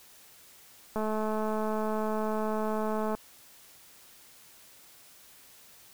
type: click train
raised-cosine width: 1 ms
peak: -19 dBFS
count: 474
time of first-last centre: 0.96-3.15 s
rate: 216 Hz
effects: white hiss -55 dBFS RMS until 5.93 s